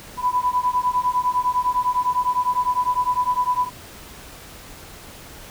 sine beating tone pair, 990 / 999.9 Hz, B5 / B5, +4 / +21 cents, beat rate 9.9 Hz, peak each -21 dBFS, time 0.17-3.7 s, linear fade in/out 50 ms, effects pink hiss -41 dBFS RMS until 5.5 s

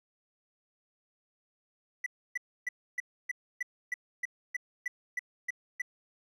triangle tone bursts, 1975.5 Hz, B6, in tune, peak -28 dBFS, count 13, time 2.04-5.819 s, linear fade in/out 5 ms, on 23 ms, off 290 ms, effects none

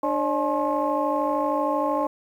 sine tone cluster, 296.5 / 548 / 601 / 854 / 1070 Hz, D4 / C#5 / D5 / G#5 / C6, +17 / -20 / +40 / +48 / +38 cents, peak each -27 dBFS, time 0.03-2.07 s, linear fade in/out 5 ms, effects tanh soft clip ceiling -12 dBFS + 9-bit

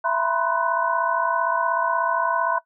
sine tone cluster, 667 / 953 / 990 / 1046 / 1496 Hz, E5 / A#5 / B5 / C6 / F#6, +20 / +38 / +4 / -1 / +19 cents, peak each -26 dBFS, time 0.04-2.59 s, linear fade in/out 10 ms, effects noise-tail reverb RT60 0.1 s tail -18 dB re dry

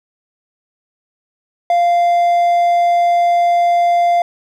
triangle tone, 695 Hz, F5, 9 cents flat, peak -8 dBFS, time 1.7-4.22 s, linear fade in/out 2 ms, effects none

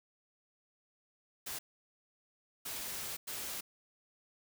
white noise bursts at uneven times, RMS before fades -41 dBFS, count 3, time 1.46-1.59 / 2.65-3.17 / 3.27-3.61 s, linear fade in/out 10 ms, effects none

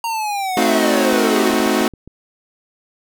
square linear sweep, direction down, 932.3 to 351.3 Hz, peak -20 dBFS, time 0.04-1.52 s, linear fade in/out 2 ms
sawtooth chord, A diminished seventh, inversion none, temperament equal with one note detuned, 220 / 261.6 / 315.8 / 370 Hz, A3 / C4 / Eb4 / Gb4, 0 / 0 / +26 / 0 cents, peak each -16 dBFS, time 0.57-1.88 s, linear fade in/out 2 ms
clicks, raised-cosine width 3 ms, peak -25 dBFS, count 8, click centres 1.131 / 1.505 / 1.537 / 1.601 / 1.663 / 1.812 / 1.937 / 2.076 s
effects none

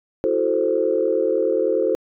sine chord, F# half-diminished seventh, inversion third, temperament equal, 329.6 / 370 / 440 / 523.3 Hz, E4 / F#4 / A4 / C5, 0 / 0 / 0 / 0 cents, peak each -25 / -23 / -21 / -21 dBFS, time 0.24-1.95 s, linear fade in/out 0 ms, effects tanh soft clip ceiling -6 dBFS

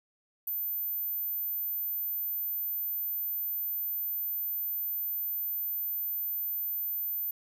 sine tone, 14220 Hz, A9, 17 cents sharp, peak -29 dBFS, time 0.47-7.31 s, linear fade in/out 5 ms, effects tanh soft clip ceiling -27 dBFS

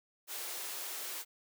white high-pass noise, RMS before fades -41 dBFS, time 0.27-1.25 s, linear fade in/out 50 ms, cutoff 300 Hz, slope 96 dB/octave, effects none

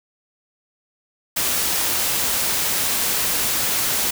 white noise, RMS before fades -21 dBFS, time 1.36-4.11 s, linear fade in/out 10 ms, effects none

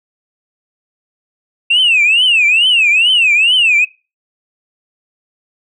sine tone with vibrato, 2681 Hz, E7, 29 cents sharp, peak -6 dBFS, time 1.7-3.85 s, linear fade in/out 10 ms, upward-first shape triangle, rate 2.3 Hz, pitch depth 260 cents each way, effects noise-tail reverb RT60 0.3 s tail -24 dB re dry + tanh soft clip ceiling -4 dBFS

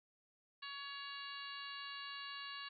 harmonic tone with a mistuned harmonic, 562 Hz, C#5, 24 cents sharp, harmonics 2 / 3 / 4 / 5 / 6 / 7 / 8, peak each -51 / -51 / -58 / -51 / -59 / -53 / -55 dBFS, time 0.62-2.69 s, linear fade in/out 10 ms, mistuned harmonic 8, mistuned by -18 cents, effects none

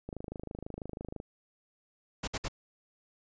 click train, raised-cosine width 2 ms, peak -26 dBFS, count 30, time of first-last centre 0.09-1.201 s, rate 26.1 Hz
pink noise bursts, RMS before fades -34 dBFS, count 3, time 2.23-2.484 s, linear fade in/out 10 ms, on 46 ms, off 58 ms
effects resampled to 16000 Hz

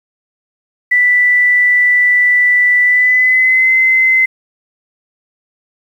sine tone with pitch glide, 1975.5 to 2056 Hz, B6 to C7, 0 to -31 cents, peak -7 dBFS, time 0.91-4.26 s, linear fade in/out 10 ms, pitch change +69 cents, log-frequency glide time 2.82-3.72 s, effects 7-bit

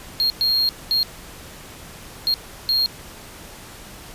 triangle tone bursts at uneven times, 4240 Hz, C8, 22 cents sharp, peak -15 dBFS, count 5, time 0.2-0.3 / 0.41-0.69 / 0.91-1.03 / 2.27-2.34 / 2.69-2.86 s, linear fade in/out 0 ms, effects pink hiss -40 dBFS RMS until 4.14 s + resampled to 32000 Hz

